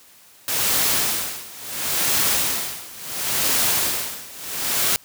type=noise with tremolo; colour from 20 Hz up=white; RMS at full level=-19 dBFS; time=0.48-4.96 s; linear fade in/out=0 ms; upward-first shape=sine; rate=0.72 Hz; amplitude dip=90%; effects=white hiss -50 dBFS RMS until 5.04 s + high-pass 60 Hz 12 dB/octave